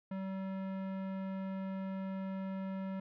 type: tone with tanh clipping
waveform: sine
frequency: 191.5 Hz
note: G3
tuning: 40 cents flat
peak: -39 dBFS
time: 0.11-3 s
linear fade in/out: 5 ms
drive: 18 dB
effects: none